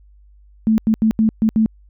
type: tone bursts at uneven times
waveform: sine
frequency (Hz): 220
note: A3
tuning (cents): 0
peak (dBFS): -11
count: 6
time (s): 0.67-0.78 / 0.87-0.94 / 1.02-1.11 / 1.19-1.29 / 1.42-1.49 / 1.56-1.66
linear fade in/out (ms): 0
effects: added 50 Hz sine -45 dBFS peak until 1.89 s